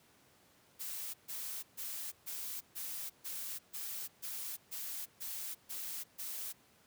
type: noise bursts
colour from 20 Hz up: blue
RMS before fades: -42 dBFS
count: 12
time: 0.79-6.53 s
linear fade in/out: 20 ms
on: 350 ms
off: 140 ms
effects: pink hiss -66 dBFS RMS until 6.86 s + high-pass 100 Hz 12 dB/octave